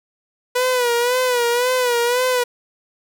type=tone with vibrato; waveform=sawtooth; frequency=490.9 Hz; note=B4; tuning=10 cents flat; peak=-12 dBFS; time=0.55-2.44 s; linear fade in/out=10 ms; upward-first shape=sine; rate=1.9 Hz; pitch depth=69 cents each way; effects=8-bit